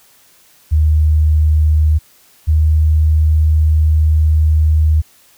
sine tone pair in turn, 77 / 77.67 Hz, D#2 / D#2, -17 / -2 cents, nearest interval unison, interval 15 cents, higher second, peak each -8 dBFS, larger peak neither, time 0.71-1.99 / 2.47-5.02 s, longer second, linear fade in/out 20 ms, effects white hiss -49 dBFS RMS until 5.37 s

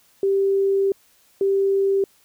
sine tone pair in turn, 392 / 392 Hz, G4 / G4, 0 / 0 cents, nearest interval unison, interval 0 cents, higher neither, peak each -16 dBFS, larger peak neither, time 0.23-0.92 / 1.41-2.04 s, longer first, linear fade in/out 2 ms, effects white hiss -58 dBFS RMS until 2.24 s

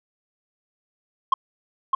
sine tone with echo, 1067 Hz, C6, 34 cents sharp, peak -11 dBFS, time 1.32-1.34 s, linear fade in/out 5 ms, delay 610 ms, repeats 1, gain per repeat -4 dB, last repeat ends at 1.95 s, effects tanh soft clip ceiling -13 dBFS

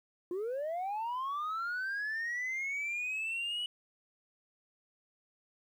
sine linear sweep, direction up, 341.6 to 2960 Hz, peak -31 dBFS, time 0.31-3.66 s, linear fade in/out 2 ms, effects tanh soft clip ceiling -32 dBFS + 11-bit

